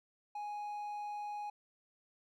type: tone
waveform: triangle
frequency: 830.6 Hz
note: G#5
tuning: in tune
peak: -37 dBFS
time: 0.35-1.5 s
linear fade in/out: 5 ms
effects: none